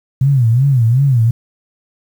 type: tone with vibrato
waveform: sine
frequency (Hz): 126.2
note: B2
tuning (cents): +38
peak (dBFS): -8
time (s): 0.21-1.31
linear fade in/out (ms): 5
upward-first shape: sine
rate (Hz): 2.7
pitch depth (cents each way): 200
effects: 7-bit